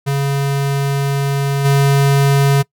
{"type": "tone with level steps", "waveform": "square", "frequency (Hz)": 139.4, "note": "C#3", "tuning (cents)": 10, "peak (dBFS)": [-15, -10], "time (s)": [0.06, 2.63], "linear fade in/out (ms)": 20, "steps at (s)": 1.64, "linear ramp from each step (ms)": 20, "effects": ["noise-tail reverb RT60 0.1 s tail -23 dB re dry"]}